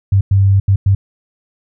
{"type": "tone bursts at uneven times", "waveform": "sine", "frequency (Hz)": 98, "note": "G2", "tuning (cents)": 0, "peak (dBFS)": -7, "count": 4, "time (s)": [[0.12, 0.21], [0.31, 0.6], [0.68, 0.76], [0.86, 0.95]], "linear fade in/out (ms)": 5, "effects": []}